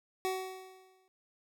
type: tone with exponential decay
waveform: 25% pulse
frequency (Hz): 375.7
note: F#4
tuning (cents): +26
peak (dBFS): -26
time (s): 0.25-1.08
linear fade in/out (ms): 0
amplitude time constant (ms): 180
effects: none